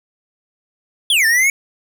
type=exponential two-way sweep; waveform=square; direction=down then up; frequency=3520 to 1760 to 2251 Hz; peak=-12 dBFS; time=1.1-1.5 s; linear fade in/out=2 ms; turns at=1.26 s; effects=none